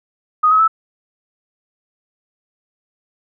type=tone with pitch steps; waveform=sine; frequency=1244.5 / 1278 / 1312.4 Hz; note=D#6 / D#6 / E6; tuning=0 / +46 / -8 cents; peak=-9 dBFS; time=0.43-0.679 s; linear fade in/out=10 ms; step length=83 ms; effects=none